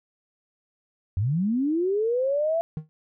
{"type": "linear sweep", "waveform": "sine", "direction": "up", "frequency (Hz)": [86, 677], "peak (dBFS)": -21, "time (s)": [1.17, 2.61], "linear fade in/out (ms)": 0}
{"type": "tone with exponential decay", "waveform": "triangle", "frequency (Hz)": 155.56, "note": "D#3", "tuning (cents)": 0, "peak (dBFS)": -22, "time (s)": [2.77, 2.89], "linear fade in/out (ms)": 0, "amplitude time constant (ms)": 24}
{"effects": []}